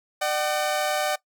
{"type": "tone pair together", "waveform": "sawtooth", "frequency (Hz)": [600, 758], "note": ["D5", "F#5"], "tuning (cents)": [37, 42], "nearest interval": "major third", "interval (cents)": 405, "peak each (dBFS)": [-22, -22], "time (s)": [0.21, 1.16], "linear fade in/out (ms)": 10, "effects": ["noise-tail reverb RT60 0.1 s tail -19 dB re dry"]}